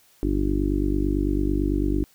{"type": "harmonic tone", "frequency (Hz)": 49, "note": "G1", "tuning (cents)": 0, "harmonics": [1, 2, 3, 4, 5, 6, 7, 8], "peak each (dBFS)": [-24, -31, -35, -35, -34, -25, -28, -36], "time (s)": [0.23, 2.04], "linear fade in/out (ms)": 0, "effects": ["white hiss -58 dBFS RMS until 2.14 s"]}